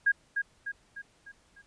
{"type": "tone with echo", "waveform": "sine", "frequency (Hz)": 1630, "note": "G#6", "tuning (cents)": -33, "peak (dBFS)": -20, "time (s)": [0.06, 0.12], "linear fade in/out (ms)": 10, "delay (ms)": 300, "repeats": 5, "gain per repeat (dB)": -6, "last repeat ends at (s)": 1.62, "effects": ["pink hiss -65 dBFS RMS until 1.66 s", "resampled to 22050 Hz"]}